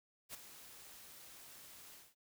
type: noise with ADSR envelope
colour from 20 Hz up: white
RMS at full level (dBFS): -45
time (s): 0.29-2.15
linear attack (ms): 51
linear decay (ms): 12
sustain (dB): -11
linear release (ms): 210
effects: none